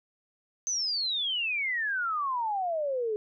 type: exponential sweep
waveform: sine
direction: down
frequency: 6272 to 414.1 Hz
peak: -27 dBFS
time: 0.67-3.16 s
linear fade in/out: 0 ms
effects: none